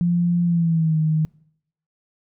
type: tone with pitch glide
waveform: sine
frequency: 173.6 to 156.46 Hz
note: F3 to D#3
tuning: -10 to +10 cents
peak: -16 dBFS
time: 0.01-1.25 s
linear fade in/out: 0 ms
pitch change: -180 cents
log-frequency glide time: 0.44-0.98 s
effects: noise-tail reverb RT60 0.7 s tail -25 dB re dry